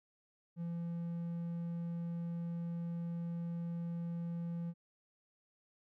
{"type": "tone", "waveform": "triangle", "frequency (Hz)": 169.9, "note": "F3", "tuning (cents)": -47, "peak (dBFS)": -35, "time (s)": [0.56, 4.74], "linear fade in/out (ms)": 50, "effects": []}